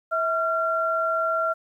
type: tone pair together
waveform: sine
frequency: 650 / 1372.5 Hz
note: E5 / F6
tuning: -24 / -31 cents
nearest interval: octave + minor second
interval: 1293 cents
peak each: -25 / -23 dBFS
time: 0.11-1.54 s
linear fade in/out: 20 ms
effects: 10-bit